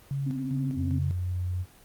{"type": "tone with tremolo", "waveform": "sine", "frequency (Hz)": 138.59, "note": "C#3", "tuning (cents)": 0, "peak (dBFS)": -27, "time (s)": [0.11, 1.11], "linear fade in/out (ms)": 0, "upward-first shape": "square", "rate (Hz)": 2.5, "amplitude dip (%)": 55}
{"type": "tone with vibrato", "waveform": "sine", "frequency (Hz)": 261.6, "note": "C4", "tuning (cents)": 0, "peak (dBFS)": -30, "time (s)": [0.26, 0.99], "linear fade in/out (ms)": 10, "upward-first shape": "sine", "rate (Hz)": 15, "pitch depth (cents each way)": 58}
{"type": "tone with pitch glide", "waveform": "sine", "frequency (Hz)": [89.8, 90.32], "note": ["F2", "F#2"], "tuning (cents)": [49, -41], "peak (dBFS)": -27, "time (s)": [0.75, 1.66], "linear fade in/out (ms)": 50, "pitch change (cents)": 10, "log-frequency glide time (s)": [1.01, 1.31]}
{"effects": ["pink hiss -55 dBFS RMS until 1.84 s", "Opus 24 kbps"]}